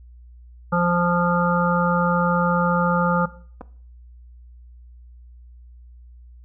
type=harmonic tone; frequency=174.61 Hz; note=F3; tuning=in tune; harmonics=1 / 3 / 5 / 7 / 8; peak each=-20 / -24 / -25 / -24 / -27 dBFS; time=0.72-3.26 s; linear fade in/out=10 ms
type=clicks; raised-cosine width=1 ms; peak=-22 dBFS; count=2; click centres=3.61 / 3.614 s
effects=noise-tail reverb RT60 0.5 s tail -17 dB re dry + added 60 Hz sine -42 dBFS peak until 6.44 s